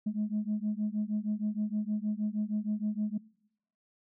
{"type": "beating tone pair", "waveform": "sine", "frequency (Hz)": [208.5, 214.9], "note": ["G#3", "A3"], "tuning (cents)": [7, -41], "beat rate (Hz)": 6.4, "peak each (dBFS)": -31, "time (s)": [0.06, 3.18], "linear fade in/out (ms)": 10, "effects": ["noise-tail reverb RT60 0.8 s tail -24 dB re dry", "tanh soft clip ceiling -24 dBFS"]}